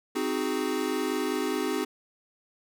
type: chord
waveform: square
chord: Ab dominant seventh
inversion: first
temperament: equal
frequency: 261.6 / 311.1 / 370 / 415.3 Hz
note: C4 / Eb4 / Gb4 / Ab4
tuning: 0 / 0 / 0 / 0 cents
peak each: -33 dBFS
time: 0.15-1.85 s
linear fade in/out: 10 ms
effects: none